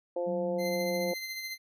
harmonic tone, 174.61 Hz, F3, in tune, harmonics 2 / 3 / 4 / 5, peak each -37 / -30 / -41 / -45 dBFS, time 0.16-1.14 s, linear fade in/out 5 ms
sine tone with vibrato, 185 Hz, F#3, in tune, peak -35 dBFS, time 0.26-1.13 s, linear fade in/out 20 ms, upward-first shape triangle, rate 19 Hz, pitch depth 28 cents each way
25% pulse tone with tremolo, 2072 Hz, C7, 17 cents flat, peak -31 dBFS, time 0.58-1.58 s, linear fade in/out 50 ms, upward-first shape sine, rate 14 Hz, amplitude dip 40%
effects none

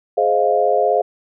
sine chord, F minor seventh, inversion first, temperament equal with one note detuned, 420.6 / 523.3 / 622.3 / 698.5 Hz, Ab4 / C5 / Eb5 / F5, +22 / 0 / 0 / 0 cents, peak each -19 / -19 / -20 / -17 dBFS, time 0.17-1.02 s, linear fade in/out 10 ms, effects none

